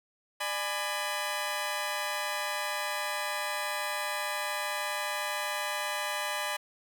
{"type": "chord", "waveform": "15% pulse", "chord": "G# diminished", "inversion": "second", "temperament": "just", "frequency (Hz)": [598, 830.6, 996.7], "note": ["D5", "G#5", "B5"], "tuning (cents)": [31, 0, 16], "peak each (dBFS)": -29, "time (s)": [0.4, 6.57], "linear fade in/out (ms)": 10, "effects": []}